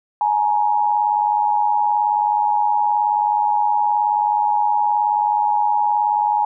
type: tone pair together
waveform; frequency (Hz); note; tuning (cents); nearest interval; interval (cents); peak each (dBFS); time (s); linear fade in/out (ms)
sine; 842 / 941; G#5 / A#5; +24 / +16; major second; 192; -16 / -20; 0.21-6.45; 2
effects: none